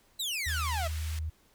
sawtooth exponential sweep, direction down, 4067 to 620 Hz, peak -28 dBFS, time 0.19-0.88 s, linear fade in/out 10 ms
sine tone with pitch glide, 77.7 to 78.74 Hz, D#2 to D#2, -2 to +21 cents, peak -31 dBFS, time 0.46-1.3 s, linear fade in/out 10 ms, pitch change +23 cents, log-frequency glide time 0.77-1.12 s
pink band-pass noise, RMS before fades -46 dBFS, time 0.48-1.19 s, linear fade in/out 2 ms, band 1700 to 14000 Hz, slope 12 dB/octave
effects pink hiss -65 dBFS RMS until 1.54 s

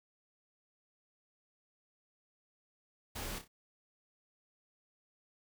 pink noise with echo, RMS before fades -42 dBFS, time 3.15-3.39 s, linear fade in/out 10 ms, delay 30 ms, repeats 3, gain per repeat -8 dB, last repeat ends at 3.48 s, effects none

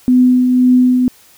sine tone with tremolo, 251.5 Hz, B3, 32 cents sharp, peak -5 dBFS, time 0.08-1.08 s, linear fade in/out 0 ms, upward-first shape triangle, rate 1.9 Hz, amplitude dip 40%, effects white hiss -46 dBFS RMS until 1.37 s

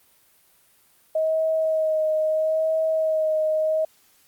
sine tone with vibrato, 631 Hz, D#5, 24 cents sharp, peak -19 dBFS, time 1.15-3.85 s, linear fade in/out 5 ms, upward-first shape sine, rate 0.76 Hz, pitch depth 21 cents each way, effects white hiss -59 dBFS RMS until 4.27 s + Opus 32 kbps

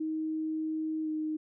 sine tone with pitch glide, 314.6 to 310.3 Hz, D#4 to D#4, +19 to -5 cents, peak -30 dBFS, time 0-1.37 s, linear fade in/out 10 ms, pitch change -24 cents, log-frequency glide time 1.03-1.08 s, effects none

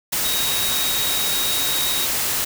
sine tone in noise, 3784 Hz, A#7, 25 cents sharp, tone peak -24 dBFS, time 0.24-2.06 s, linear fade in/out 10 ms, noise white, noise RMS -22 dBFS, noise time 0.12-2.45 s, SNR -5 dB, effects none

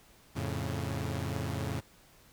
sawtooth chord, F augmented, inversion none, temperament equal, 87.31 / 110 / 138.59 Hz, F2 / A2 / C#3, 0 / 0 / 0 cents, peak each -33 dBFS, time 0.35-1.81 s, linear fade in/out 20 ms, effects pink hiss -60 dBFS RMS until 2.32 s

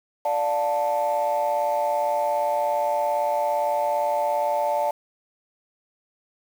sine chord, D minor, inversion none, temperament just, 587.3 / 704.8 / 881 Hz, D5 / F5 / A5, 0 / +16 / +2 cents, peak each -23 / -26 / -23 dBFS, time 0.25-4.91 s, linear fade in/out 5 ms, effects tanh soft clip ceiling -15 dBFS + 7-bit

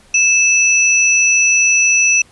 sine tone pair together, 2627 / 5897 Hz, E7 / F#8, -7 / -7 cents, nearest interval octave + major second, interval 1400 cents, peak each -11 / -13 dBFS, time 0.14-2.22 s, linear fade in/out 5 ms, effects pink hiss -48 dBFS RMS until 2.31 s + resampled to 24000 Hz

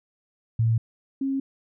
sine tone pair in turn, 113.6 / 270.8 Hz, A#2 / C#4, -44 / -40 cents, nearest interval octave + minor third, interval 1504 cents, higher second, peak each -18 / -23 dBFS, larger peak first, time 0.59-0.78 / 1.21-1.4 s, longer neither, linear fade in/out 5 ms, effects none

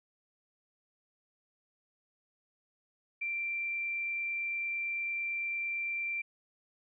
sine tone with frequency modulation, 2357 Hz, D7, 6 cents sharp, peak -32 dBFS, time 3.21-6.22 s, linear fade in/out 10 ms, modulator 28.9 Hz, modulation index 0.29, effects none

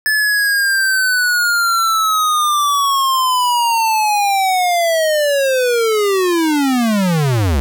square linear sweep, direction down, 1738 to 63.7 Hz, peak -13 dBFS, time 0.06-7.6 s, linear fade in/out 0 ms, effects none

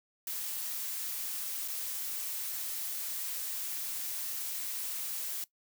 blue noise with dropouts, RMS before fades -37 dBFS, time 0.27-5.44 s, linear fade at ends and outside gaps 2 ms, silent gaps 1.678-1.682 s, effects noise-tail reverb RT60 0.1 s tail -18 dB re dry

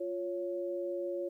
sine tone pair together, 350.3 / 556 Hz, F4 / C#5, +5 / +5 cents, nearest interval minor sixth, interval 800 cents, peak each -36 / -36 dBFS, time 0-1.29 s, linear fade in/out 10 ms, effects 12-bit

